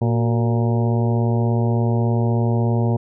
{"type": "harmonic tone with a mistuned harmonic", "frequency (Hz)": 116.54, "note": "A#2", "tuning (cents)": 0, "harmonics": [1, 2, 3, 4, 5, 6, 7, 8], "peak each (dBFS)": [-17, -23, -27, -29, -31, -33, -34, -35], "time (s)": [0.01, 2.97], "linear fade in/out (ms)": 10, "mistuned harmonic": 3, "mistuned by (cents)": 81, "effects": []}